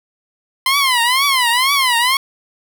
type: tone with vibrato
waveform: 15% pulse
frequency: 1029 Hz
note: C6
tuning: 29 cents flat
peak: -6 dBFS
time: 0.66-2.17 s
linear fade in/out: 2 ms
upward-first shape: triangle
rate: 2.1 Hz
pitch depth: 200 cents each way
effects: none